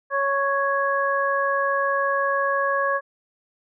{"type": "harmonic tone", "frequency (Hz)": 554.4, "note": "C#5", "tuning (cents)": 0, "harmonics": [1, 2, 3], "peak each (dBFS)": [-24, -23, -25], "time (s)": [0.1, 3.01], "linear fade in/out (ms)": 50, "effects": []}